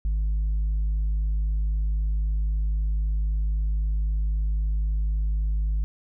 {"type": "tone with tanh clipping", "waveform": "triangle", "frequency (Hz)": 51.91, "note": "G#1", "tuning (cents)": 0, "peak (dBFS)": -22, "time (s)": [0.05, 5.84], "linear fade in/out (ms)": 0, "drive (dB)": 7, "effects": []}